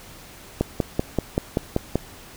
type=click train; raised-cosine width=2 ms; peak=-6 dBFS; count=8; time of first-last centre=0.61-1.956 s; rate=5.2 Hz; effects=pink hiss -44 dBFS RMS until 2.36 s